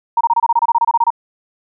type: tone bursts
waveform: sine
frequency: 932.3 Hz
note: A#5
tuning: in tune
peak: -9 dBFS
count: 15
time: 0.17-1.104 s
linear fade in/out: 5 ms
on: 38 ms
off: 26 ms
effects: none